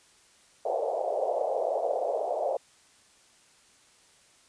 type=band-pass noise; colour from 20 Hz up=pink; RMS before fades=-29 dBFS; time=0.65-2.57 s; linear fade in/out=5 ms; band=480 to 740 Hz; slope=48 dB/octave; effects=white hiss -60 dBFS RMS until 4.48 s + resampled to 22050 Hz